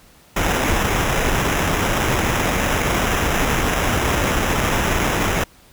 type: noise with sample-and-hold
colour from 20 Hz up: pink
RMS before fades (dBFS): -19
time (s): 0.36-5.44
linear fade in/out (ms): 5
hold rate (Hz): 4410
effects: pink hiss -50 dBFS RMS until 5.72 s